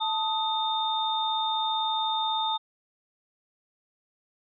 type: tone cluster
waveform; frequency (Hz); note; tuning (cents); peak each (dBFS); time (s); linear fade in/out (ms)
sine; 881 / 1255 / 3636; A5 / D#6 / A#7; +2 / +15 / -44; -27 / -35 / -29; 0-2.58; 20
effects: none